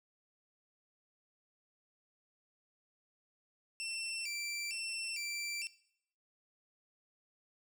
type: tone with vibrato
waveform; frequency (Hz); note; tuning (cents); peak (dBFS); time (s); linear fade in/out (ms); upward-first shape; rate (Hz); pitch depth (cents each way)
20% pulse; 2513; D#7; +17; -33; 3.8-5.67; 0; square; 1.1; 120
effects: noise-tail reverb RT60 0.7 s tail -20 dB re dry